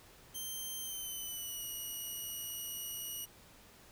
5% pulse tone with pitch glide, 3136 to 2909 Hz, G7 to F#7, 0 to -30 cents, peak -32 dBFS, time 0.34-3.26 s, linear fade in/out 20 ms, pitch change -130 cents, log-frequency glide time 0.81-1.64 s, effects pink hiss -59 dBFS RMS until 3.91 s

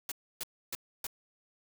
white noise bursts, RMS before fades -37 dBFS, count 4, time 0.09-1.068 s, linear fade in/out 2 ms, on 27 ms, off 290 ms, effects none

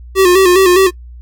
square tone with vibrato, 370 Hz, F#4, in tune, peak -6 dBFS, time 0.15-0.91 s, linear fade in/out 50 ms, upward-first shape square, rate 4.9 Hz, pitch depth 63 cents each way, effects noise-tail reverb RT60 0.1 s tail -22 dB re dry + added 60 Hz sine -30 dBFS peak until 1.21 s

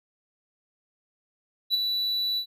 triangle tone with ADSR envelope, 3952 Hz, B7, in tune, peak -17 dBFS, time 1.7-2.46 s, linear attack 42 ms, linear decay 15 ms, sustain -6 dB, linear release 82 ms, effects none

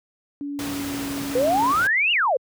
sine tone with pitch glide, 285.6 to 279.4 Hz, D4 to C#4, -48 to +14 cents, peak -27 dBFS, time 0.41-1.72 s, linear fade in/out 0 ms, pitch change -38 cents, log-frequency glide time 0.55-1 s
pink noise, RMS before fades -32 dBFS, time 0.59-1.87 s, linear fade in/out 0 ms
sine exponential two-way sweep, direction up then down, 475.3 to 2939 to 475.3 Hz, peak -17 dBFS, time 1.35-2.37 s, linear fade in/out 5 ms, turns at 2.12 s
effects high-pass 80 Hz 12 dB/octave

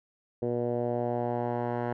10% pulse tone with low-pass filter sweep, 120.4 Hz, B2, 44 cents flat, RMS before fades -30 dBFS, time 0.42-1.93 s, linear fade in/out 5 ms, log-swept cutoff 470 to 1200 Hz, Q 2.2, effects none

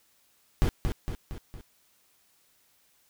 brown noise with echo, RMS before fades -22 dBFS, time 0.62-0.69 s, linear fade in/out 0 ms, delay 230 ms, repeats 4, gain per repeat -5 dB, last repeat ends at 1.61 s, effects white hiss -66 dBFS RMS until 3.09 s

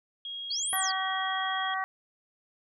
sine tone, 3278 Hz, G#7, 23 cents flat, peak -35 dBFS, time 0.25-1.74 s, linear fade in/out 2 ms
sine exponential two-way sweep, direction up then down, 4186 to 11800 to 4186 Hz, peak -29 dBFS, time 0.5-0.92 s, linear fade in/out 10 ms, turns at 0.75 s
harmonic tone, 380.5 Hz, F#4, 48 cents sharp, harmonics 2 / 3 / 4 / 5, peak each -33 / -33 / -37 / -34 dBFS, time 0.73-1.84 s, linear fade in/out 0 ms
effects none

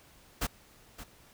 pink noise with echo, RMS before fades -31 dBFS, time 0.41-0.47 s, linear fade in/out 10 ms, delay 570 ms, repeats 1, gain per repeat -13 dB, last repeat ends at 1.04 s, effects pink hiss -59 dBFS RMS until 1.33 s

